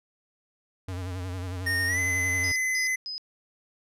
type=tone with vibrato; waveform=square; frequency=91.3 Hz; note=F#2; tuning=23 cents flat; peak=-32 dBFS; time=0.88-2.52 s; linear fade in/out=5 ms; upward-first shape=sine; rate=11 Hz; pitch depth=65 cents each way
type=tone with pitch glide; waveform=square; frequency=1844 to 2034 Hz; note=A#6 to C7; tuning=-19 to -50 cents; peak=-25 dBFS; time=1.66-2.96 s; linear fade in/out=10 ms; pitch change=+169 cents; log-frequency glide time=1.87-1.99 s
type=tone bursts; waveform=sine; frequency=5030 Hz; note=D#8; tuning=18 cents sharp; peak=-32 dBFS; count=3; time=2.44-3.18 s; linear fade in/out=0 ms; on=120 ms; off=190 ms
effects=low-pass 12000 Hz 12 dB/octave